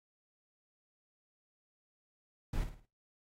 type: noise with echo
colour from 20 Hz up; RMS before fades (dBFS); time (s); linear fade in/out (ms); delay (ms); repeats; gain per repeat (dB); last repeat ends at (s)
brown; -33; 2.53-2.64; 5; 54; 4; -8; 2.856
effects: noise-tail reverb RT60 0.3 s tail -21 dB re dry + AAC 48 kbps